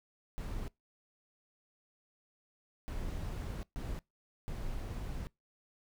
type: noise bursts at uneven times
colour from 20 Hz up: brown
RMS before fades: -39 dBFS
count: 4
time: 0.38-0.68 / 2.88-3.63 / 3.76-3.99 / 4.48-5.27 s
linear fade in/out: 0 ms
effects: noise-tail reverb RT60 0.2 s tail -24 dB re dry